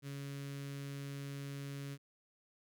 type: tone with notch filter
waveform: sawtooth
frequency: 140 Hz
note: C#3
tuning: 18 cents sharp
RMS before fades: -44 dBFS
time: 0.02-1.98 s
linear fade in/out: 50 ms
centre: 800 Hz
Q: 0.74
effects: none